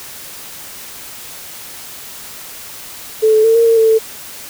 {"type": "tone with pitch steps", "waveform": "sine", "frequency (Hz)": [437.4, 433.9, 449.7, 461.4, 455.8, 445.8, 443.4], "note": ["A4", "A4", "A4", "A#4", "A#4", "A4", "A4"], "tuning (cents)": [-10, -24, 38, -18, -39, 23, 13], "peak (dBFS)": -7, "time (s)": [3.22, 3.99], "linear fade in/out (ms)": 20, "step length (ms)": 110, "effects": ["white hiss -32 dBFS RMS until 4.49 s"]}